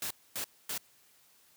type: noise bursts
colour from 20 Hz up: white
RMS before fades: -36 dBFS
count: 3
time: 0.02-0.778 s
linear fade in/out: 2 ms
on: 86 ms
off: 250 ms
effects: white hiss -64 dBFS RMS until 1.56 s + high-pass 60 Hz 12 dB/octave